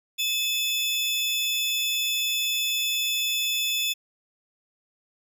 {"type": "tone pair together", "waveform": "35% pulse", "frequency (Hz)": [2583, 3475], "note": ["E7", "A7"], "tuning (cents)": [-36, -22], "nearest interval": "perfect fourth", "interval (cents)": 514, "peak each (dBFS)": [-27, -23], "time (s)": [0.18, 3.94], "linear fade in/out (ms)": 20, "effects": []}